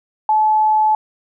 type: tone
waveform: sine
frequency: 862 Hz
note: A5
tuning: 36 cents flat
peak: -11 dBFS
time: 0.29-0.95 s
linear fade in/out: 2 ms
effects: none